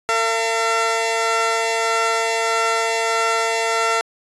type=tone pair together; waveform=15% pulse; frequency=453.2 / 679 Hz; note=A#4 / F5; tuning=-49 / -49 cents; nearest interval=perfect fifth; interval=700 cents; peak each=-14 dBFS; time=0.09-4.01 s; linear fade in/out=0 ms; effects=resampled to 22050 Hz